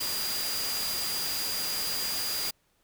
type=tone in noise; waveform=sine; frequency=4828 Hz; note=D8; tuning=47 cents sharp; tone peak=-32 dBFS; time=0-2.51 s; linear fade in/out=10 ms; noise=white; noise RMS=-33 dBFS; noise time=0-2.51 s; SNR=-2 dB; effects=pink hiss -70 dBFS RMS until 2.83 s